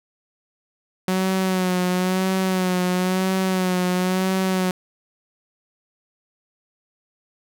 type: tone with vibrato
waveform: sawtooth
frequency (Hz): 185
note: F#3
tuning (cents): 0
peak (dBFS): -15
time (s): 1.08-4.71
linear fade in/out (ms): 2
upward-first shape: sine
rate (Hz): 0.99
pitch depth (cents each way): 39
effects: none